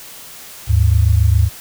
sine tone pair together, 75.5 / 102.86 Hz, D2 / G#2, +48 / -16 cents, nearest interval perfect fourth, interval 536 cents, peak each -12 dBFS, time 0.67-1.5 s, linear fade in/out 50 ms, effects white hiss -36 dBFS RMS until 1.6 s

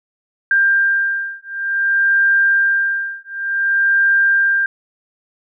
sine beating tone pair, 1591 / 1591.55 Hz, G6 / G6, +25 / +26 cents, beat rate 0.55 Hz, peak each -16 dBFS, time 0.51-4.66 s, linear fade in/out 2 ms, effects none

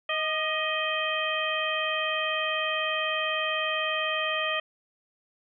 harmonic tone with a mistuned harmonic, 628 Hz, D#5, 16 cents sharp, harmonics 1 / 2 / 3 / 4 / 5, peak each -32 / -32 / -32 / -32 / -32 dBFS, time 0.09-4.6 s, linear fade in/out 5 ms, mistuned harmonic 2, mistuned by -45 cents, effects none

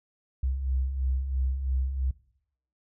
sine beating tone pair, 63 / 66 Hz, B1 / C2, +35 / +16 cents, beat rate 3 Hz, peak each -34 / -26 dBFS, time 0.43-2.11 s, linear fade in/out 5 ms, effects noise-tail reverb RT60 0.7 s tail -20 dB re dry

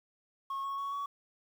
sine tone with pitch steps, 1091 / 1102.4 / 1113.9 / 1125.6 Hz, C#6 / C#6 / C#6 / C#6, -28 / -10 / +8 / +26 cents, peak -31 dBFS, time 0.5-1.06 s, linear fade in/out 5 ms, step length 140 ms, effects tanh soft clip ceiling -33 dBFS + 10-bit

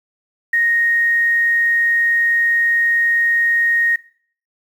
sine tone with quantisation, 1864.7 Hz, A#6, in tune, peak -13 dBFS, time 0.53-3.96 s, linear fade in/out 5 ms, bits 7, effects noise-tail reverb RT60 0.5 s tail -18 dB re dry

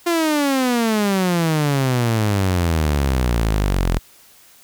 sawtooth exponential sweep, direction down, 349.2 to 41.2 Hz, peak -12 dBFS, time 0.06-3.99 s, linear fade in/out 10 ms, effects white hiss -49 dBFS RMS until 4.63 s

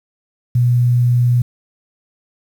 sine tone, 122.2 Hz, B2, 18 cents flat, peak -10 dBFS, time 0.55-1.42 s, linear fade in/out 5 ms, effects 7-bit

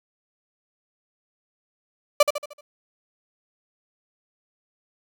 35% pulse tone with echo, 587.3 Hz, D5, in tune, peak -9 dBFS, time 2.2-2.23 s, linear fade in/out 5 ms, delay 76 ms, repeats 5, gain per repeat -7 dB, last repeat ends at 2.61 s, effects none

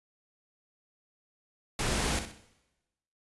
pink noise with echo, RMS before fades -30 dBFS, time 1.79-2.19 s, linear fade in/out 2 ms, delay 63 ms, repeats 4, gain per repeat -9 dB, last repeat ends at 2.442 s, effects noise-tail reverb RT60 1.0 s tail -17 dB re dry + resampled to 24000 Hz

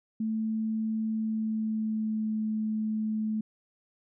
sine tone with pitch glide, 220 to 216.8 Hz, A3 to A3, 0 to -25 cents, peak -27 dBFS, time 0.2-3.41 s, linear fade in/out 5 ms, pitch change -25 cents, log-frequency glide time 1.12-2.39 s, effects none

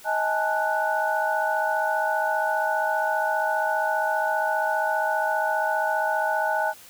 sine tone cluster, 631 / 825 / 880 / 1480 Hz, D#5 / G#5 / A5 / F#6, +24 / -12 / 0 / 0 cents, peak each -27 dBFS, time 0.04-6.74 s, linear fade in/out 50 ms, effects white hiss -48 dBFS RMS until 6.89 s

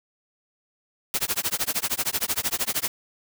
white noise with tremolo, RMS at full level -23 dBFS, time 1.14-2.88 s, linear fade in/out 0 ms, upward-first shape sine, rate 13 Hz, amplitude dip 100%, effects none

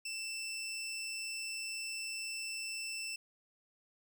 20% pulse tone, 2666 Hz, E7, 19 cents sharp, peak -34 dBFS, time 0.05-3.16 s, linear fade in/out 5 ms, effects none

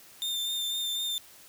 40% pulse tone with vibrato, 3600 Hz, A7, 39 cents sharp, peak -28 dBFS, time 0.22-1.18 s, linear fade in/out 0 ms, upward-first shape sine, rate 4 Hz, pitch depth 19 cents each way, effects white hiss -53 dBFS RMS until 1.48 s

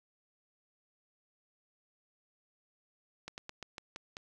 slowing click train, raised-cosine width 0.2 ms, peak -25 dBFS, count 7, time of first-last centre 3.28-4.169 s, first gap 99 ms, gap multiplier 1.16, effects none

